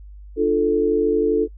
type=chord; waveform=sine; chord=D minor; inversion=none; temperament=equal with one note detuned; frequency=297.1 / 349.2 / 440 Hz; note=D4 / F4 / A4; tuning=+20 / 0 / 0 cents; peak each=-22 / -22 / -17 dBFS; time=0.36-1.48 s; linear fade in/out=50 ms; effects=noise-tail reverb RT60 0.1 s tail -24 dB re dry + added 50 Hz sine -37 dBFS peak until 1.57 s